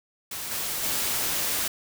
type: noise with level steps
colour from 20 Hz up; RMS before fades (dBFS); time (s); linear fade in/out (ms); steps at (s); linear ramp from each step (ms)
white; -34 / -30 / -27; 0.31-1.68; 5; 0.51 / 0.83; 5
effects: none